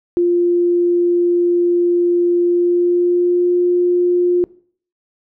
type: tone with pitch glide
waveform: sine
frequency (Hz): 349.2 to 354.3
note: F4 to F4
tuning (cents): 0 to +25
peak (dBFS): -11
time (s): 0.17-4.44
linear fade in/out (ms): 0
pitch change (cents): +25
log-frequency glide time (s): 2.43-3.54
effects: noise-tail reverb RT60 0.5 s tail -21 dB re dry